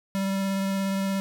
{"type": "tone with vibrato", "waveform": "square", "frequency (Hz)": 194.5, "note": "G3", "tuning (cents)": -13, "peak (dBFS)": -25, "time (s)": [0.15, 1.2], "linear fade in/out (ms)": 0, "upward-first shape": "sine", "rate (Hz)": 17, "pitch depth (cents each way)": 11, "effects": []}